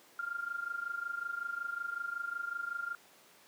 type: tone with amplitude modulation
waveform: sine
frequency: 1396.9 Hz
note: F6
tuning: in tune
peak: -32 dBFS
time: 0.19-2.95 s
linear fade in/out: 2 ms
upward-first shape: sine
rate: 25.4 Hz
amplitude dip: 80%
effects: pink hiss -60 dBFS RMS until 3.47 s + high-pass 300 Hz 12 dB/octave